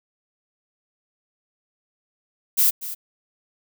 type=noise with echo; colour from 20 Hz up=violet; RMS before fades=-17 dBFS; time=2.57-2.71 s; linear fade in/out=20 ms; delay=240 ms; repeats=1; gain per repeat=-14 dB; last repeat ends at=2.95 s; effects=none